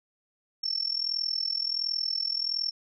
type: tone with amplitude modulation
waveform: sine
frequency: 5420 Hz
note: E8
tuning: 47 cents sharp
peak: -23 dBFS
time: 0.63-2.71 s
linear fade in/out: 10 ms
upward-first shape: sine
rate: 41.4 Hz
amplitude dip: 90%
effects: none